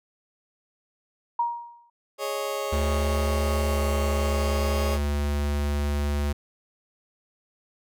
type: tone with exponential decay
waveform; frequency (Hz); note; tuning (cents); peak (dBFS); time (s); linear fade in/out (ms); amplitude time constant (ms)
sine; 945; A#5; +23; -19; 1.39-1.9; 5; 110
type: chord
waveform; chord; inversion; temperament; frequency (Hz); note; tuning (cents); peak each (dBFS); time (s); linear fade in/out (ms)
30% pulse; Ab suspended fourth; none; just; 415.3 / 553.7 / 623; Ab4 / Db5 / Eb5; 0 / -2 / +2; -30 / -27 / -32; 2.18-4.99; 50
type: tone with pitch glide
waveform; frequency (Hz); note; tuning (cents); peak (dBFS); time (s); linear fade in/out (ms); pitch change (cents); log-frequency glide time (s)
square; 73.5 to 72.53; D2 to D2; +2 to -21; -24; 2.72-6.33; 10; -23; 3.7-3.77
effects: none